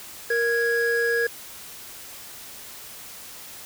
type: tone pair together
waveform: triangle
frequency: 468 / 1658 Hz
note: A#4 / G#6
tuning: +7 / -3 cents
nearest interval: octave + minor seventh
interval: 2190 cents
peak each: -21 dBFS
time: 0.3-1.27 s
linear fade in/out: 5 ms
effects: white hiss -41 dBFS RMS until 3.65 s